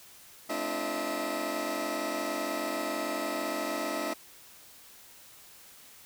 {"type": "tone cluster", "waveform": "20% pulse", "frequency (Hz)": [217.8, 264.3, 295, 341.5, 645], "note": ["A3", "C4", "D4", "F4", "E5"], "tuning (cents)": [-17, 18, 8, -39, -38], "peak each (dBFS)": [-38, -36, -31, -33, -30], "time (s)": [0.49, 4.14], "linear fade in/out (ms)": 10, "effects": ["white hiss -53 dBFS RMS until 6.05 s"]}